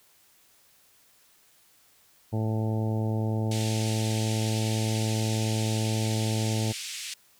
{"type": "harmonic tone", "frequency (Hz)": 109.8, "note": "A2", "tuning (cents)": -3, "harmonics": [1, 2, 3, 4, 5, 6, 7, 8], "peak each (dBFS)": [-26, -32, -36, -38, -40, -42, -43, -44], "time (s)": [2.32, 6.73], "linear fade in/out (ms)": 20}
{"type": "band-pass noise", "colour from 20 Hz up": "pink", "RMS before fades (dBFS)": -37, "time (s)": [3.51, 7.14], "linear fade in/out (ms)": 5, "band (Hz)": [2400, 9600], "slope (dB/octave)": 24}
{"effects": ["white hiss -61 dBFS RMS until 7.39 s"]}